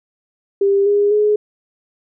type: tone with pitch steps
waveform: sine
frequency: 397.1 / 408.5 / 420.2 Hz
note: G4 / G#4 / G#4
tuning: +22 / -29 / +20 cents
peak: -11 dBFS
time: 0.61-1.36 s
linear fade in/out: 5 ms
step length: 250 ms
effects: none